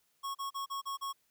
square tone bursts, 1100 Hz, C#6, 14 cents flat, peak -36 dBFS, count 6, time 0.23-1.13 s, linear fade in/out 20 ms, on 120 ms, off 36 ms, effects white hiss -74 dBFS RMS until 1.3 s

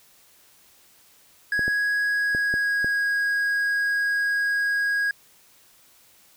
triangle tone with pitch glide, 1661.2 to 1645 Hz, G#6 to G#6, 0 to -17 cents, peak -19 dBFS, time 1.52-5.11 s, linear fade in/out 2 ms, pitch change -17 cents, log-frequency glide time 2.02-3.04 s
clicks, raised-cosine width 2 ms, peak -18 dBFS, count 5, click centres 1.593 / 1.68 / 2.349 / 2.54 / 2.845 s
effects white hiss -56 dBFS RMS until 6.36 s

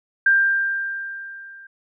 sine tone with level ramp, 1588 Hz, G6, 22 cents sharp, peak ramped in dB -11 to -40 dBFS, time 0.26-1.67 s, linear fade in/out 5 ms, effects none

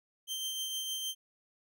sawtooth tone with tremolo, 3136 Hz, G7, in tune, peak -30 dBFS, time 0.27-1.15 s, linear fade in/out 50 ms, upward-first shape triangle, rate 6.5 Hz, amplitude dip 35%, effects none

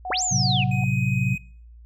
sine tone with tremolo, 738 Hz, F#5, 5 cents flat, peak -26 dBFS, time 0.05-0.84 s, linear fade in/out 2 ms, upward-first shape sine, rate 2.5 Hz, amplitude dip 60%
sine linear two-way sweep, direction up then down, 171.3 to 7459 to 2398 Hz, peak -22 dBFS, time 0.1-0.64 s, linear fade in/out 5 ms, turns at 0.23 s
sine chord, F# diminished, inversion first, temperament equal, 110 / 130.81 / 185 Hz, A2 / C3 / F#3, 0 / 0 / 0 cents, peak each -25 / -22 / -26 dBFS, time 0.31-1.36 s, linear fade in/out 10 ms
triangle tone, 2512 Hz, D#7, 16 cents sharp, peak -28 dBFS, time 0.71-1.38 s, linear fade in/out 5 ms
effects noise-tail reverb RT60 0.6 s tail -25 dB re dry + added 58 Hz sine -43 dBFS peak until 1.85 s

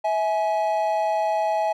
triangle tone pair together, 650 / 840.1 Hz, E5 / G#5, -24 / +20 cents, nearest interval major third, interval 444 cents, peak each -21 dBFS, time 0.04-1.73 s, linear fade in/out 10 ms, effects none

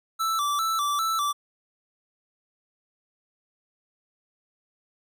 square tone with vibrato, 1240 Hz, D#6, 6 cents flat, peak -24 dBFS, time 0.19-1.33 s, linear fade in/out 20 ms, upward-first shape square, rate 2.5 Hz, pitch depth 110 cents each way, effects none

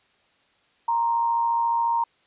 sine tone pair together, 932.3 / 1046.5 Hz, A#5 / C6, 0 / 0 cents, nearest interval major second, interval 200 cents, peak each -20 / -31 dBFS, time 0.88-2.04 s, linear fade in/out 5 ms, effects white hiss -63 dBFS RMS until 2.26 s + resampled to 8000 Hz

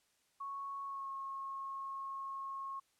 sine tone with pitch glide, 1106 to 1087 Hz, C#6 to C#6, -4 to -34 cents, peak -40 dBFS, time 0.4-2.8 s, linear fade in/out 10 ms, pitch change -30 cents, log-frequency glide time 0.85-1.1 s, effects white hiss -75 dBFS RMS until 2.99 s + low-pass 10000 Hz 12 dB/octave

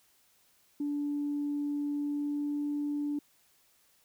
sine tone with pitch glide, 290 to 291.7 Hz, D4 to D4, -22 to -12 cents, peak -29 dBFS, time 0.8-3.19 s, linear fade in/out 5 ms, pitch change +10 cents, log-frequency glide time 1.95-2.63 s, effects tanh soft clip ceiling -25 dBFS + white hiss -67 dBFS RMS until 4.04 s

